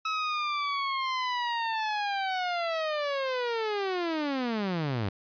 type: linear sweep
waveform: sawtooth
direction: down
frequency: 1294 to 92.5 Hz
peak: -24 dBFS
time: 0.05-5.09 s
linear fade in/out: 5 ms
effects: resampled to 11025 Hz